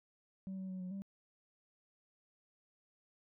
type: tone with pitch steps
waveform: sine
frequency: 190.8 / 189 / 186.3 / 182.6 / 196 Hz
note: G3 / F#3 / F#3 / F#3 / G3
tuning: -47 / +37 / +12 / -23 / 0 cents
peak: -38 dBFS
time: 0.47-1.02 s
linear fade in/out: 0 ms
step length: 110 ms
effects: tanh soft clip ceiling -39 dBFS